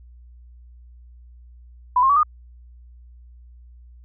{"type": "tone with pitch steps", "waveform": "sine", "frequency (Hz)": [995, 1066.4, 1143, 1225], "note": ["B5", "C6", "D6", "D#6"], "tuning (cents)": [13, 33, -47, -27], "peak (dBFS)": -13, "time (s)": [1.96, 2.232], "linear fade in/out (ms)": 5, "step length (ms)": 68, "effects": ["added 60 Hz sine -43 dBFS peak until 4.04 s"]}